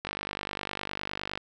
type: click train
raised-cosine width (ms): 0.3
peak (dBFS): -16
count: 67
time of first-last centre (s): 0.05-1.375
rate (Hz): 49.8
effects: none